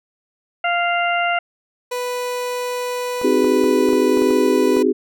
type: harmonic tone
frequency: 696 Hz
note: F5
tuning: 6 cents flat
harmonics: 1 / 2 / 3 / 4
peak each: -19 / -22 / -24 / -25 dBFS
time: 0.64-1.39 s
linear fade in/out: 5 ms
type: tone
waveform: 30% pulse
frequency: 493.9 Hz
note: B4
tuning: in tune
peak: -19 dBFS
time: 1.91-4.83 s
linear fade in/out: 10 ms
type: clicks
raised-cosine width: 1 ms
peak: -18 dBFS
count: 9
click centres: 3.215 / 3.445 / 3.641 / 3.889 / 3.932 / 4.173 / 4.22 / 4.306 / 4.767 s
type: chord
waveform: sine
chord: Ab dominant seventh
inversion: first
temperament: just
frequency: 259.6 / 311.5 / 373.8 / 415.3 Hz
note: C4 / Eb4 / Gb4 / Ab4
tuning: -13 / +2 / +18 / 0 cents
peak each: -19 / -21 / -18 / -18 dBFS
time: 3.23-4.93 s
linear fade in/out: 20 ms
effects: none